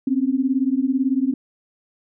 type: beating tone pair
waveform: sine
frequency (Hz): 255.7 / 273.7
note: C4 / C#4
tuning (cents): -40 / -22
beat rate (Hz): 18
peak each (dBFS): -20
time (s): 0.07-1.34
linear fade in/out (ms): 5
effects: none